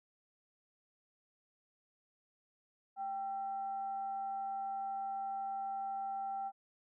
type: tone with frequency modulation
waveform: sine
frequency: 784 Hz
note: G5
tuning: in tune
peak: -36 dBFS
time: 2.96-6.52 s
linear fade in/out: 50 ms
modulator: 563 Hz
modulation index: 0.28
effects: high-pass 400 Hz 12 dB/octave